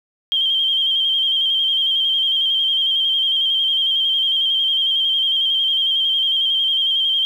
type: tone with vibrato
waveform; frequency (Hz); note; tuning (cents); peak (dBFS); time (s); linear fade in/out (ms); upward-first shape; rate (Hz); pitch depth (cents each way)
sine; 3176; G7; +22; -15; 0.32-7.25; 0; square; 11; 30
effects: 8-bit